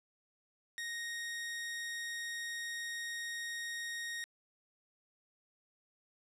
sawtooth tone, 1867 Hz, A#6, 2 cents sharp, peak -35 dBFS, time 0.78-4.24 s, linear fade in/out 0 ms, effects low-pass 11000 Hz 12 dB/octave

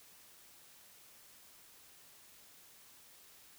silence, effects white hiss -60 dBFS RMS until 3.58 s

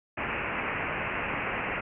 white low-pass noise, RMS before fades -32 dBFS, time 0.17-1.81 s, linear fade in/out 10 ms, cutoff 2700 Hz, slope 96 dB/octave, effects none

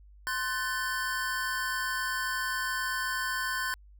square chord, F# diminished, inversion second, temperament equal with one note detuned, 1046.5 / 1508.5 / 1760 Hz, C6 / F#6 / A6, 0 / +33 / 0 cents, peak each -36 / -33 / -36 dBFS, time 0.27-3.74 s, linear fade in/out 0 ms, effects added 50 Hz sine -51 dBFS peak until 3.99 s

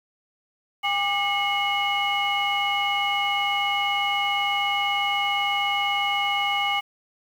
sine tone cluster, 806 / 1188 / 2170 / 2927 Hz, G5 / D6 / C#7 / F#7, +48 / +20 / -37 / -19 cents, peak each -25 / -29 / -25 / -26 dBFS, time 0.83-6.81 s, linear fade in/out 20 ms, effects tanh soft clip ceiling -14 dBFS + 8-bit

